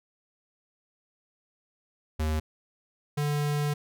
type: tone pair in turn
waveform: square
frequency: 77.78 / 146.83 Hz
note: D#2 / D3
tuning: 0 / 0 cents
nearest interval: major seventh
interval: 1100 cents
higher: second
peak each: -26 / -26 dBFS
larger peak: neither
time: 2.19-2.4 / 3.17-3.74 s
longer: second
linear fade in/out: 10 ms
effects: none